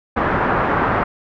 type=low-pass noise; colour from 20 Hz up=white; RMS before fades=-18 dBFS; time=0.16-1.04 s; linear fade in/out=10 ms; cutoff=1500 Hz; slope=24 dB/octave; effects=none